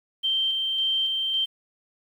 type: tone with tremolo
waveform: sine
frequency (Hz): 3136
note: G7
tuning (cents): 0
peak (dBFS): -21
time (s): 0.23-1.46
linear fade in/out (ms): 20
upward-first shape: square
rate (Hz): 1.8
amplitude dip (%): 25
effects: 9-bit